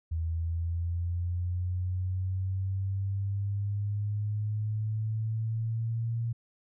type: linear sweep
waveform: sine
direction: up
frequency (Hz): 81.1 to 116.54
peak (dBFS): -28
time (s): 0.11-6.33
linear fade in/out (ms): 10
effects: none